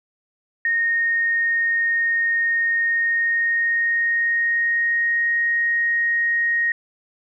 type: tone with pitch glide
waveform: sine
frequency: 1851 to 1870.3 Hz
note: A#6 to A#6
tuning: -13 to +5 cents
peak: -17 dBFS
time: 0.65-6.72 s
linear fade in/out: 2 ms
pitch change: +18 cents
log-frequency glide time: 2.8-5.33 s
effects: none